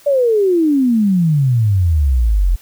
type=exponential sweep; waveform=sine; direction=down; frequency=587.3 to 41.2 Hz; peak=-10 dBFS; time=0.06-2.56 s; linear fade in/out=10 ms; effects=white hiss -46 dBFS RMS until 2.61 s